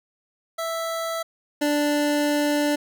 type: tone pair in turn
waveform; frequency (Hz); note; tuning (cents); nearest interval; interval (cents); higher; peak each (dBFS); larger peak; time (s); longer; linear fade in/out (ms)
25% pulse; 659.3 / 293.7; E5 / D4; 0 / 0; octave + major second; 1400; first; -22 / -16; second; 0.58-1.23 / 1.61-2.76; second; 10
effects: none